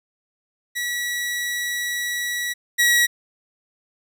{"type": "tone pair in turn", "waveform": "sawtooth", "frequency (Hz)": [1936, 1919.3], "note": ["B6", "B6"], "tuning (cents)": [-35, -50], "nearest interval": "unison", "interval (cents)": 15, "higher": "first", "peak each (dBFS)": [-20, -11], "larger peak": "second", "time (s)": [[0.75, 2.54], [2.78, 3.07]], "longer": "first", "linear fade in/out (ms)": 20, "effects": []}